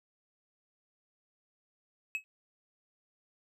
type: tone with exponential decay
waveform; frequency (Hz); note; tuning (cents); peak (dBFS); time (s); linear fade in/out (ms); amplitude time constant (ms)
triangle; 2569; E7; -45; -26; 2.15-2.24; 0; 19
effects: none